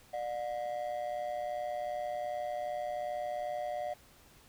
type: ring-modulated tone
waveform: triangle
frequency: 659.3 Hz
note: E5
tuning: in tune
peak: -29 dBFS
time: 0.13-3.94 s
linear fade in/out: 10 ms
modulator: 61.3 Hz
effects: pink hiss -60 dBFS RMS until 4.48 s